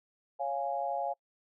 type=chord; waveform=sine; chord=Db major; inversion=none; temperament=equal; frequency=554.4 / 698.5 / 830.6 Hz; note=Db5 / F5 / Ab5; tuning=0 / 0 / 0 cents; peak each=-36 / -34 / -35 dBFS; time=0.39-1.14 s; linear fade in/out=20 ms; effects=noise-tail reverb RT60 0.1 s tail -26 dB re dry